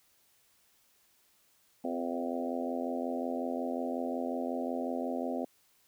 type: harmonic tone with a mistuned harmonic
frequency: 85.5 Hz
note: F2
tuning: 36 cents flat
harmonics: 3 / 4 / 5 / 6 / 7 / 8 / 9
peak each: -35 / -42 / -43 / -40 / -40 / -40 / -44 dBFS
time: 1.84-5.45 s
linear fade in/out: 5 ms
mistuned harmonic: 4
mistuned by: +21 cents
effects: white hiss -68 dBFS RMS until 5.87 s